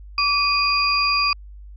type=tone cluster; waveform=sine; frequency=1149 / 2479 / 4792 Hz; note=D6 / D#7 / D8; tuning=-38 / -7 / +34 cents; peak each=-21 dBFS; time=0.18-1.33 s; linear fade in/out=2 ms; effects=added 50 Hz sine -37 dBFS peak until 1.76 s